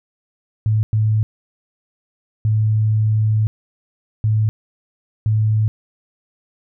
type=tone bursts at uneven times; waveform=sine; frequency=108.4 Hz; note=A2; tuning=25 cents flat; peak=-13 dBFS; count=5; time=0.66-0.83 / 0.93-1.23 / 2.45-3.47 / 4.24-4.49 / 5.26-5.68 s; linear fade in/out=0 ms; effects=none